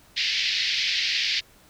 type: band-pass noise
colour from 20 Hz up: white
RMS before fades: -25 dBFS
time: 0.16-1.41 s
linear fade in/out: 20 ms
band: 1900 to 5000 Hz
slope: 48 dB/octave
effects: pink hiss -55 dBFS RMS until 1.69 s